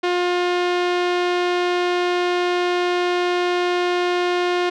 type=tone with low-pass filter; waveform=sawtooth; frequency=355.5 Hz; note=F4; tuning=31 cents sharp; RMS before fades=-20 dBFS; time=0.03-4.7 s; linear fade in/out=10 ms; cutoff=3600 Hz; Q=1.1; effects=none